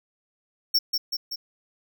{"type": "tone with echo", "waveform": "square", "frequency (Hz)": 5460, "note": "F8", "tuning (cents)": -40, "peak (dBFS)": -18, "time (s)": [0.74, 0.79], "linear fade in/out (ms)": 10, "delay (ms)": 190, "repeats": 3, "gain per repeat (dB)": -4, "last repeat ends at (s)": 1.36, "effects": []}